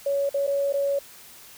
sine tone with dropouts, 560 Hz, C#5, 18 cents sharp, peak -21 dBFS, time 0.06-0.99 s, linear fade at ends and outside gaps 5 ms, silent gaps 0.293-0.342 / 0.468-0.475 / 0.726-0.738 s, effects white hiss -47 dBFS RMS until 1.57 s

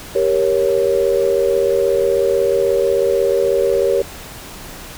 sine chord, G diminished, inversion none, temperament equal with one note detuned, 392 / 468.3 / 554.4 Hz, G4 / Bb4 / Db5, 0 / +8 / 0 cents, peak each -17 dBFS, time 0.15-4.02 s, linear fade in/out 5 ms, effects pink hiss -34 dBFS RMS until 4.97 s

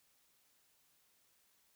silence, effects white hiss -73 dBFS RMS until 1.75 s

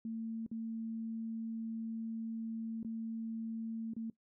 sine tone with dropouts, 225.3 Hz, A3, 41 cents sharp, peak -37 dBFS, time 0.05-4.1 s, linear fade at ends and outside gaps 2 ms, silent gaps 0.464-0.514 / 2.83-2.847 / 3.936-3.965 s, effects noise-tail reverb RT60 0.1 s tail -19 dB re dry

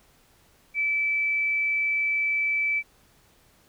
sine tone, 2313 Hz, D7, 27 cents flat, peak -22 dBFS, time 0.74-2.83 s, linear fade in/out 50 ms, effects pink hiss -60 dBFS RMS until 3.68 s

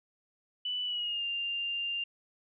sine tone with pitch glide, 2977 to 2794 Hz, F#7 to F7, +10 to 0 cents, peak -31 dBFS, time 0.65-2.04 s, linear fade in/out 5 ms, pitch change -110 cents, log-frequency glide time 0.84-1.25 s, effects none

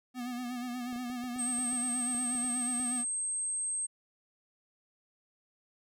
square tone with vibrato, 246.1 Hz, B3, 6 cents flat, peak -36 dBFS, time 0.14-3.05 s, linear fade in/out 50 ms, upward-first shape sine, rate 8.3 Hz, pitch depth 51 cents each way
clicks, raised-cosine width 2 ms, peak -39 dBFS, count 11, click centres 0.928 / 0.961 / 1.1 / 1.24 / 1.362 / 1.587 / 1.732 / 2.148 / 2.353 / 2.444 / 2.799 s
sine tone, 8372 Hz, C9, in tune, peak -31 dBFS, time 1.38-3.87 s, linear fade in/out 20 ms
effects none

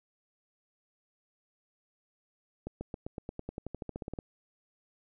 accelerating click train, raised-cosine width 2 ms, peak -24 dBFS, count 18, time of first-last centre 2.67-4.188 s, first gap 140 ms, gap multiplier 0.94, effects none

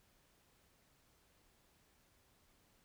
silence, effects pink hiss -72 dBFS RMS until 2.84 s

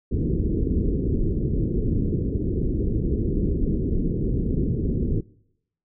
pink low-pass noise, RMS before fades -23 dBFS, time 0.11-5.21 s, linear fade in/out 10 ms, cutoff 420 Hz, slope 48 dB/octave, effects noise-tail reverb RT60 0.8 s tail -24 dB re dry

